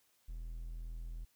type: tone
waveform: triangle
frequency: 41.17 Hz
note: E1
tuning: 1 cent flat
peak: -39 dBFS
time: 0.28-1.25 s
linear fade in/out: 10 ms
effects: white hiss -73 dBFS RMS until 1.35 s